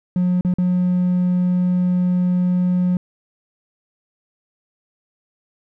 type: tone with dropouts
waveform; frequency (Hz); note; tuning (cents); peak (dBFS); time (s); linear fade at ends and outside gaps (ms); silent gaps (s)
triangle; 180.1; F#3; -46; -12; 0.16-2.97; 2; 0.41-0.448 / 0.539-0.584
effects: tanh soft clip ceiling -9 dBFS